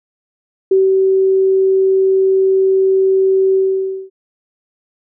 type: tone with ADSR envelope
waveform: sine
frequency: 382.6 Hz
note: G4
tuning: 42 cents flat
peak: -7 dBFS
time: 0.71-4.1 s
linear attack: 6 ms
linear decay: 170 ms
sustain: -2 dB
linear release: 550 ms
effects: none